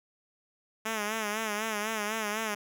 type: tone with vibrato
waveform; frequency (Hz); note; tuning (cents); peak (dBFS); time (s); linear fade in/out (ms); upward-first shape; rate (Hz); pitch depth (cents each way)
5% pulse; 214.9; A3; -41; -19; 0.85-2.55; 10; sine; 4; 77
effects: none